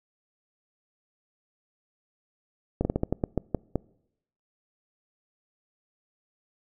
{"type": "slowing click train", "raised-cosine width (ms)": 2, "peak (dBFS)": -11, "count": 10, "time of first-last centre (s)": [2.81, 3.757], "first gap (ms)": 40, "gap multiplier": 1.23, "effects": ["noise-tail reverb RT60 0.8 s tail -25 dB re dry"]}